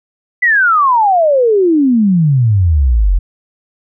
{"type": "exponential sweep", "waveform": "sine", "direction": "down", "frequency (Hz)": [2018, 41.54], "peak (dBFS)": -7, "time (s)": [0.42, 3.19], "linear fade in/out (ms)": 10, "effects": []}